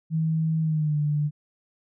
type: tone with pitch glide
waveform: sine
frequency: 160 to 148.43 Hz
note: D#3 to D3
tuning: +49 to +19 cents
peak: -21 dBFS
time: 0.1-1.31 s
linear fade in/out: 50 ms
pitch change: -130 cents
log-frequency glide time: 0.61-0.98 s
effects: none